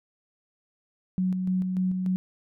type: tone with tremolo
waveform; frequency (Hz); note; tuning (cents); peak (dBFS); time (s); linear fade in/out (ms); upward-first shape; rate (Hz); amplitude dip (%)
sine; 185; F#3; 0; -22; 1.18-2.16; 0; square; 3.4; 35
effects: none